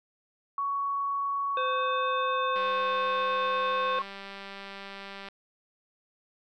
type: tone with pitch glide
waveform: sine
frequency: 1118 to 1089.3 Hz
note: C#6 to C#6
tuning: +14 to -31 cents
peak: -27 dBFS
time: 0.58-4.02 s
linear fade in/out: 2 ms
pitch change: -45 cents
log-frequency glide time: 1.91-2.59 s
type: harmonic tone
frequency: 514 Hz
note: C5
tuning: 31 cents flat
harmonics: 1 / 3 / 5 / 7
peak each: -31 / -36 / -38 / -39 dBFS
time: 1.57-3.99 s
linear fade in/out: 2 ms
type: click train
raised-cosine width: 0.3 ms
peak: -26 dBFS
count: 538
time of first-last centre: 2.56-5.286 s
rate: 197 Hz
effects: none